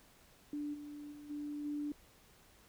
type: tone with level steps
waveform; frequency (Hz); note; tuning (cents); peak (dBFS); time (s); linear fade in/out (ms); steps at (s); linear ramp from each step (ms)
sine; 293.7; D4; 0; -37 / -45 / -49 / -39 / -36; 0.53-1.92; 2; 0.73 / 1.11 / 1.29 / 1.64; 20
effects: pink hiss -64 dBFS RMS until 2.68 s